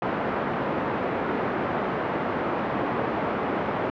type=band-pass noise; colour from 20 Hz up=pink; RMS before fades=-27 dBFS; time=0.02-3.9 s; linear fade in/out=2 ms; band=220 to 1400 Hz; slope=12 dB/octave; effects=low-pass 3000 Hz 12 dB/octave